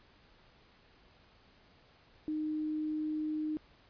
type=tone; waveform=sine; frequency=307.8 Hz; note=D#4; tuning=19 cents flat; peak=-32 dBFS; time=2.28-3.57 s; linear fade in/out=0 ms; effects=pink hiss -63 dBFS RMS until 3.89 s + resampled to 11025 Hz